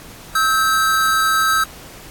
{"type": "tone pair together", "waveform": "square", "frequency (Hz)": [1295.6, 1568], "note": ["E6", "G6"], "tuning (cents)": [-30, 0], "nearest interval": "minor third", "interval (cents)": 330, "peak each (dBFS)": [-16, -19], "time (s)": [0.35, 1.64], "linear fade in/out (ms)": 5, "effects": ["pink hiss -39 dBFS RMS until 2.1 s", "AAC 64 kbps"]}